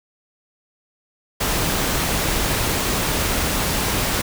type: noise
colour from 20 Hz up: pink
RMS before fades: -21 dBFS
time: 1.4-4.22 s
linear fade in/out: 10 ms
effects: none